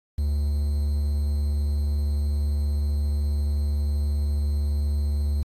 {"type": "tone with quantisation", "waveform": "triangle", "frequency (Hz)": 72.8, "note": "D2", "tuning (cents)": -15, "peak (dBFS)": -19, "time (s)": [0.18, 5.43], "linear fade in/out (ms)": 5, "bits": 8, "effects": ["AAC 48 kbps"]}